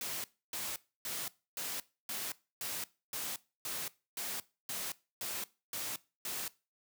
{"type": "noise bursts", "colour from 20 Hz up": "white", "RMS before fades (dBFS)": -39, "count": 13, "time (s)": [0.01, 6.48], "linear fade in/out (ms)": 2, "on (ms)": 230, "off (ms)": 290, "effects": ["noise-tail reverb RT60 0.3 s tail -20 dB re dry", "high-pass 100 Hz 12 dB/octave"]}